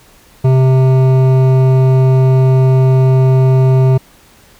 triangle tone with hard clipping, 130.81 Hz, C3, in tune, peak -8 dBFS, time 0.44-3.98 s, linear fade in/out 10 ms, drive 16 dB, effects pink hiss -45 dBFS RMS until 4.59 s

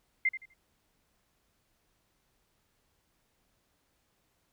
sine tone with echo, 2093 Hz, C7, in tune, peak -23 dBFS, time 0.25-0.29 s, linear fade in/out 5 ms, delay 83 ms, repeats 3, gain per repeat -12 dB, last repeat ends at 0.539 s, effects pink hiss -74 dBFS RMS until 4.52 s

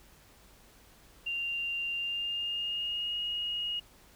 sine tone with pitch glide, 2782 to 2875 Hz, F7 to F7, -7 to +50 cents, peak -31 dBFS, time 1.26-3.8 s, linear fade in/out 10 ms, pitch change +57 cents, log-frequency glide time 1.91-3.18 s, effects added 50 Hz sine -63 dBFS peak until 4.15 s + pink hiss -59 dBFS RMS until 4.15 s

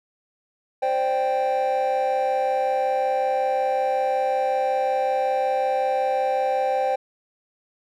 triangle chord, C suspended second, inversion none, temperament just, 523.3 / 588.7 / 784.9 Hz, C5 / D5 / G5, 0 / +4 / +2 cents, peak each -21 / -26 / -20 dBFS, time 0.82-6.96 s, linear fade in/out 10 ms, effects tanh soft clip ceiling -12 dBFS

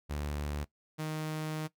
sawtooth tone pair in turn, 73.42 / 155.57 Hz, D2 / D#3, 0 / 0 cents, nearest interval octave + minor second, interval 1300 cents, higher second, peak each -30 / -30 dBFS, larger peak neither, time 0.09-0.65 / 0.98-1.68 s, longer second, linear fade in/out 20 ms, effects noise-tail reverb RT60 0.1 s tail -18 dB re dry

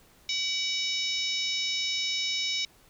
harmonic tone with a mistuned harmonic, 760 Hz, F#5, 46 cents sharp, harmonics 3 / 4 / 5 / 6 / 7 / 8 / 9, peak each -34 / -37 / -31 / -43 / -32 / -41 / -44 dBFS, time 0.29-2.65 s, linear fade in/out 2 ms, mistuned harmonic 4, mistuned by -46 cents, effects pink hiss -59 dBFS RMS until 2.89 s

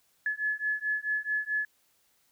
sine beating tone pair, 1709 / 1713.6 Hz, G#6 / A6, +49 / -46 cents, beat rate 4.6 Hz, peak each -31 dBFS, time 0.26-1.65 s, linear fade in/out 2 ms, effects white hiss -69 dBFS RMS until 2.31 s

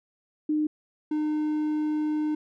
sine / triangle tone pair in turn, 304.4 / 304.4 Hz, D#4 / D#4, -38 / -38 cents, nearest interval unison, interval 0 cents, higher neither, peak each -22 dBFS, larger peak neither, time 0.49-0.67 / 1.11-2.35 s, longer second, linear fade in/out 5 ms, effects none

